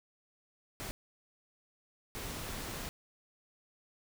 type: noise bursts at uneven times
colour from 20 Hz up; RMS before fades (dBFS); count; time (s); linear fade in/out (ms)
pink; -41; 2; 0.8-0.91 / 2.15-2.89; 0
effects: none